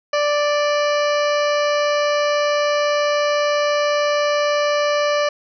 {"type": "harmonic tone", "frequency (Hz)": 587.3, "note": "D5", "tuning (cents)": 0, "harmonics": [1, 2, 3, 4, 5, 7, 8, 9, 10], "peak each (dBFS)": [-17, -23, -27, -29, -31, -34, -35, -36, -37], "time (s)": [0.13, 5.29], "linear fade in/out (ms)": 5, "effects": []}